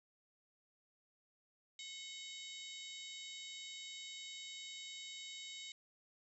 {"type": "harmonic tone with a mistuned harmonic", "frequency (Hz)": 757, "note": "F#5", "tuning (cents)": 39, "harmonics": [3, 4, 5, 6, 7, 8, 9, 10], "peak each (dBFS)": [-54, -54, -50, -61, -62, -63, -61, -57], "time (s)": [1.79, 5.72], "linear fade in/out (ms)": 2, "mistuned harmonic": 3, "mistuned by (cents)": -71, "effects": []}